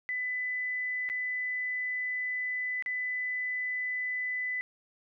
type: tone with dropouts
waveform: sine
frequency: 2000 Hz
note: B6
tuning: 21 cents sharp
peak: -30 dBFS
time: 0.09-4.61 s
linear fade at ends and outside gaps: 0 ms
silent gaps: 1.09-1.099 / 2.824-2.861 s
effects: none